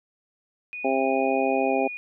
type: tone with pitch glide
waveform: sine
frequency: 2470 to 2452 Hz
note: D#7 to D#7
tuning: -13 to -26 cents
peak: -32 dBFS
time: 0.73-1.97 s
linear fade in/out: 0 ms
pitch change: -13 cents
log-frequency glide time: 1.67-1.73 s
type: harmonic tone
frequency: 133.4 Hz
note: C3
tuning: 34 cents sharp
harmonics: 2 / 3 / 4 / 5 / 6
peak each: -27 / -27 / -27 / -27 / -27 dBFS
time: 0.84-1.88 s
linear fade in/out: 10 ms
effects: none